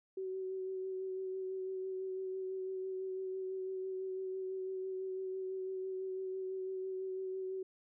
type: tone with vibrato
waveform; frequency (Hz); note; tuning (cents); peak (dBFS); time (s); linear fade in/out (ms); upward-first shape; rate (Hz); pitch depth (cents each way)
sine; 377.4; F#4; +34; -37; 0.17-7.63; 5; sine; 6; 17
effects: none